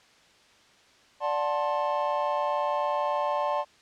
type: chord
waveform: triangle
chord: D dominant seventh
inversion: none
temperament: just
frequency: 587.3 / 734.2 / 881 / 1057.2 Hz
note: D5 / F#5 / A5 / C6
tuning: 0 / -14 / +2 / +18 cents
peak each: -27 / -32 / -28 / -29 dBFS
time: 1.2-3.65 s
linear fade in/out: 50 ms
effects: white hiss -58 dBFS RMS until 3.81 s + low-pass 5000 Hz 12 dB/octave